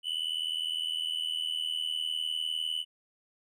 triangle tone with amplitude modulation, 2983 Hz, F#7, 13 cents sharp, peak -25 dBFS, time 0.03-2.85 s, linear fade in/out 50 ms, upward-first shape sine, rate 79.8 Hz, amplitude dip 85%, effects none

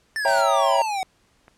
square exponential sweep, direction down, 1794 to 740 Hz, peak -24 dBFS, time 0.16-1.03 s, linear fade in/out 0 ms
triangle chord, C# diminished seventh, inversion none, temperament equal, 554.4 / 659.3 / 784 / 932.3 Hz, C#5 / E5 / G5 / Bb5, 0 / 0 / 0 / 0 cents, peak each -21 dBFS, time 0.25-0.82 s, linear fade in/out 2 ms
white noise, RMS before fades -35 dBFS, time 0.27-0.42 s, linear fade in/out 10 ms
click, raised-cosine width 0.5 ms, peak -31 dBFS, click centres 1.481 s
effects pink hiss -62 dBFS RMS until 1.57 s + low-pass 9000 Hz 12 dB/octave

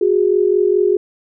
sine tone pair together, 365.4 / 410.2 Hz, F#4 / G#4, -22 / -21 cents, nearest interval major second, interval 201 cents, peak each -14 dBFS, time 0.01-0.97 s, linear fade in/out 5 ms, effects none

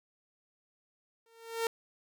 sawtooth tone with exponential growth, 456.9 Hz, A#4, 35 cents flat, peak -23 dBFS, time 1.26-1.67 s, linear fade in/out 2 ms, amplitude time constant 89 ms, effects none

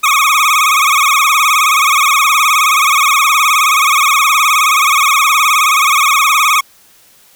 25% pulse tone with vibrato, 1174.7 Hz, D6, in tune, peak -4 dBFS, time 0.03-6.61 s, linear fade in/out 10 ms, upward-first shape sine, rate 19 Hz, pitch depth 140 cents each way, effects white hiss -46 dBFS RMS until 7.35 s

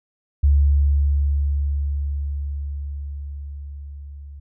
sine tone with level ramp, 71.2 Hz, C#2, 47 cents sharp, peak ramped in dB -11 to -35 dBFS, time 0.43-4.4 s, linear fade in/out 10 ms, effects none

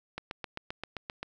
click train, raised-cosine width 0.3 ms, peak -20 dBFS, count 9, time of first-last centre 0.18-1.23 s, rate 7.62 Hz, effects none

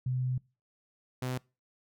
sine / sawtooth tone pair in turn, 127.4 / 127.4 Hz, C3 / C3, -46 / -46 cents, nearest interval unison, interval 0 cents, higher neither, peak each -28 dBFS, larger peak neither, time 0.06-0.38 / 1.22-1.38 s, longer first, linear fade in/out 5 ms, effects noise-tail reverb RT60 0.3 s tail -24 dB re dry

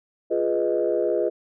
sine chord, F half-diminished seventh, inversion none, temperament equal, 349.2 / 415.3 / 493.9 / 622.3 Hz, F4 / Ab4 / Cb5 / Eb5, 0 / 0 / 0 / 0 cents, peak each -25 dBFS, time 0.3-1.3 s, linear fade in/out 20 ms, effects tanh soft clip ceiling -11 dBFS

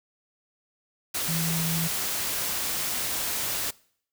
sine tone in noise, 164.7 Hz, E3, 1 cent flat, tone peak -27 dBFS, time 1.28-1.88 s, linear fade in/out 10 ms, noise white, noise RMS -29 dBFS, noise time 1.14-3.71 s, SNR -1 dB, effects noise-tail reverb RT60 0.6 s tail -23 dB re dry

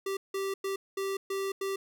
square tone bursts at uneven times, 390 Hz, G4, 9 cents flat, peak -31 dBFS, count 6, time 0.06-0.17 / 0.34-0.54 / 0.64-0.76 / 0.97-1.17 / 1.3-1.52 / 1.61-1.76 s, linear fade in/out 5 ms, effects none

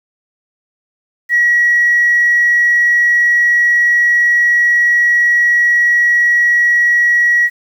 sine tone, 1917 Hz, A#6, 48 cents sharp, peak -7 dBFS, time 1.29-7.5 s, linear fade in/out 50 ms, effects tanh soft clip ceiling -3 dBFS + 7-bit

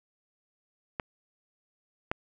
clicks, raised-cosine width 0.5 ms, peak -16 / -13 dBFS, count 2, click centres 0.998 / 2.115 s, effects none

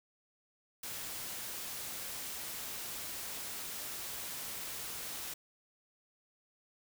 white noise, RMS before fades -42 dBFS, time 0.83-5.34 s, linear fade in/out 5 ms, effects none

